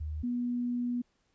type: tone pair in turn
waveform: sine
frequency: 76.6 / 243.2 Hz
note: D#2 / B3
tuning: -27 / -26 cents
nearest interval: octave + minor sixth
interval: 2001 cents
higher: second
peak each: -33 / -29 dBFS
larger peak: second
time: 0-0.23 / 0.23-1.02 s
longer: second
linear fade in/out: 10 ms
effects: pink hiss -74 dBFS RMS until 1.34 s + resampled to 16000 Hz